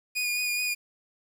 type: tone with vibrato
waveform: sawtooth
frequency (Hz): 2453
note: D#7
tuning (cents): -25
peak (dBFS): -23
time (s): 0.15-0.75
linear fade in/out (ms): 20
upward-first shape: sine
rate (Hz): 4.7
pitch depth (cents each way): 20
effects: 9-bit